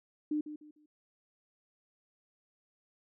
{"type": "tone with echo", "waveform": "sine", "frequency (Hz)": 301.3, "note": "D4", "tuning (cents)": 44, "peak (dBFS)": -29, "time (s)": [0.31, 0.41], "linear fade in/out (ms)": 5, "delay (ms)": 150, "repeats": 3, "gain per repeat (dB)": -11, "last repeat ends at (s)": 0.86, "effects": []}